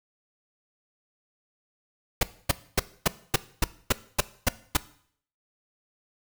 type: noise bursts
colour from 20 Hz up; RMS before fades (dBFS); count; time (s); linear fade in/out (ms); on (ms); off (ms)
pink; -20; 10; 2.21-4.77; 5; 22; 260
effects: noise-tail reverb RT60 0.6 s tail -18 dB re dry